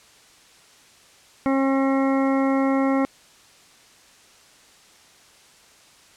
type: harmonic tone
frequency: 270 Hz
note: C#4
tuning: 45 cents flat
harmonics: 1 / 2 / 3 / 4 / 5 / 7 / 8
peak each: -19 / -25 / -29 / -31 / -33 / -36 / -37 dBFS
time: 1.46-3.05 s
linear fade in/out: 0 ms
effects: white hiss -52 dBFS RMS until 6.16 s + low-pass 8000 Hz 12 dB/octave